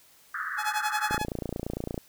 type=band-pass noise; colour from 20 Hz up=pink; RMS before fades=-33 dBFS; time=0.34-1.18 s; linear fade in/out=5 ms; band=1200 to 1800 Hz; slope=96 dB/octave
type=tone with tremolo; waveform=sawtooth; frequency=847 Hz; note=G#5; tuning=34 cents sharp; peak=-20 dBFS; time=0.57-1.26 s; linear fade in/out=50 ms; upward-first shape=triangle; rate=11 Hz; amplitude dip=100%
type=click train; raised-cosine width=2 ms; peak=-18 dBFS; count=26; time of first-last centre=1.11-1.978 s; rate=28.8 Hz
effects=white hiss -58 dBFS RMS until 2.08 s